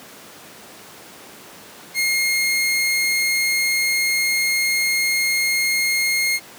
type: tone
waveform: sawtooth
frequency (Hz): 2140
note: C7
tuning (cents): +38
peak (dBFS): -14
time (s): 1.94-6.4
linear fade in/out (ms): 50
effects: pink hiss -41 dBFS RMS until 6.58 s + high-pass 200 Hz 12 dB/octave